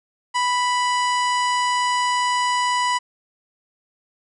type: harmonic tone with a mistuned harmonic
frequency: 987.8 Hz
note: B5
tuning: in tune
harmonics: 1 / 2 / 3 / 4 / 5 / 6 / 7 / 8 / 9 / 10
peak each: -19 / -26 / -29 / -39 / -33 / -41 / -36 / -37 / -41 / -46 dBFS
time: 0.34-2.99 s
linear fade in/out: 20 ms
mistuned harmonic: 6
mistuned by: -65 cents
effects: none